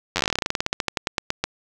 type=slowing click train; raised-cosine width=0.2 ms; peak=-4 dBFS; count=27; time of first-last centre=0.16-1.44 s; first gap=10 ms; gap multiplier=1.11; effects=none